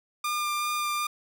sawtooth tone with vibrato, 1200 Hz, D6, 37 cents sharp, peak -23 dBFS, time 0.24-1.07 s, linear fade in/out 5 ms, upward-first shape sine, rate 2.6 Hz, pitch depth 11 cents each way, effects none

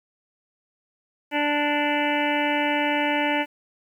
harmonic tone with a mistuned harmonic, 293.7 Hz, D4, in tune, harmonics 1 / 2 / 3 / 5 / 6 / 7 / 8 / 9 / 10, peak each -26 / -28 / -26 / -33 / -31 / -31 / -31 / -33 / -33 dBFS, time 1.31-3.46 s, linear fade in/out 50 ms, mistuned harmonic 8, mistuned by -22 cents, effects 9-bit

